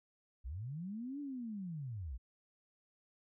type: linear two-way sweep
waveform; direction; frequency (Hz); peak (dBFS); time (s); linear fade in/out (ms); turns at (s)
sine; up then down; 52.3 to 293.7 to 52.3; -40; 0.44-2.18; 20; 1.2
effects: none